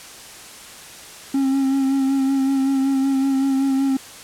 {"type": "tone with vibrato", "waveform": "triangle", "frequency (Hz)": 270, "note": "C#4", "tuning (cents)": -45, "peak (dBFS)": -14, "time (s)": [1.34, 3.97], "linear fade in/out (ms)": 5, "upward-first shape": "sine", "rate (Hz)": 5.3, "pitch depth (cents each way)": 27, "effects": ["white hiss -39 dBFS RMS until 4.23 s", "low-pass 10000 Hz 12 dB/octave"]}